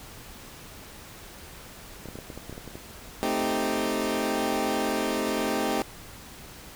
clicks, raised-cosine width 2 ms, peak -25 dBFS, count 11, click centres 2.057 / 2.087 / 2.156 / 2.188 / 2.302 / 2.376 / 2.496 / 2.527 / 2.579 / 2.677 / 2.755 s
20% pulse chord, A half-diminished seventh, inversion none, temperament equal, 220 / 261.6 / 311.1 / 392 Hz, A3 / C4 / Eb4 / G4, 0 / 0 / 0 / 0 cents, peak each -26 dBFS, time 3.23-5.82 s, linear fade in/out 0 ms
effects pink hiss -45 dBFS RMS until 6.75 s

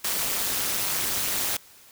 white noise with amplitude modulation, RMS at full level -23 dBFS, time 0.04-1.57 s, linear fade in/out 5 ms, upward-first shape sine, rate 200 Hz, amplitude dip 85%, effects white hiss -52 dBFS RMS until 1.91 s

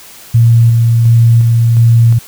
sine tone with tremolo, 116.1 Hz, A#2, 7 cents flat, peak -3 dBFS, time 0.34-2.19 s, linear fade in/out 10 ms, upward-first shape square, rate 1.4 Hz, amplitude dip 25%, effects white hiss -35 dBFS RMS until 2.27 s

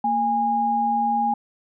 sine tone pair together, 230.4 / 821 Hz, A#3 / G#5, -20 / -20 cents, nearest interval octave + minor seventh, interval 2200 cents, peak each -27 / -19 dBFS, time 0.04-1.34 s, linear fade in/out 5 ms, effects none

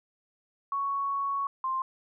sine tone pair in turn, 1112 / 1049.6 Hz, C#6 / C6, +5 / +5 cents, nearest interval minor second, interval 100 cents, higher first, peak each -27 dBFS, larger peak neither, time 0.72-1.47 / 1.64-1.82 s, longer first, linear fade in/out 2 ms, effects none

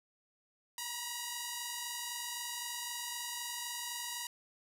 5% pulse tone pair together, 950 / 973.9 Hz, A#5 / B5, +33 / -24 cents, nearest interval unison, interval 43 cents, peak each -28 / -31 dBFS, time 0.78-4.27 s, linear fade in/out 2 ms, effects none

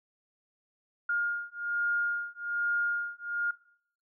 sine beating tone pair, 1416 / 1417.2 Hz, F6 / F6, +23 / +25 cents, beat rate 1.2 Hz, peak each -32 / -32 dBFS, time 1.09-3.51 s, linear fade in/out 5 ms, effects noise-tail reverb RT60 0.6 s tail -20 dB re dry

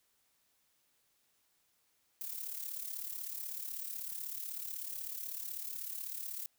violet noise with amplitude modulation, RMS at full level -39 dBFS, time 2.21-6.46 s, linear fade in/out 0 ms, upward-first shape sine, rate 36.1 Hz, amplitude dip 65%, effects white hiss -75 dBFS RMS until 6.58 s

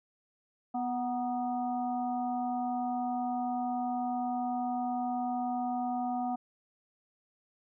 harmonic tone with a mistuned harmonic, 246.9 Hz, B3, in tune, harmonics 1 / 3 / 4 / 5, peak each -34 / -32 / -46 / -46 dBFS, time 0.74-6.36 s, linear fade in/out 10 ms, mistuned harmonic 4, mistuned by -68 cents, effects none

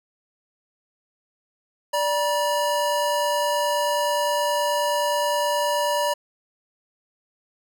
square tone pair together, 585.9 / 960 Hz, D5 / B5, -4 / -49 cents, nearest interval major sixth, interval 855 cents, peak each -24 dBFS, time 1.93-6.14 s, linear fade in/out 10 ms, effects none

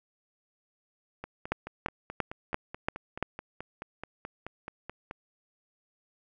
two click trains, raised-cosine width 0.5 ms, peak -12 / -23 dBFS, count 6 / 19, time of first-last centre 1.52-3.226 / 1.24-5.111 s, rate 2.93 / 4.65 Hz, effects none

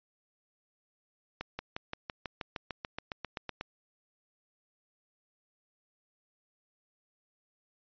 accelerating click train, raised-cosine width 0.3 ms, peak -20 dBFS, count 16, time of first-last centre 1.41-3.61 s, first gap 180 ms, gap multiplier 0.97, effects resampled to 11025 Hz

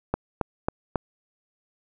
click train, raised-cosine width 1 ms, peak -9 dBFS, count 4, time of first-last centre 0.14-0.957 s, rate 3.67 Hz, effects none

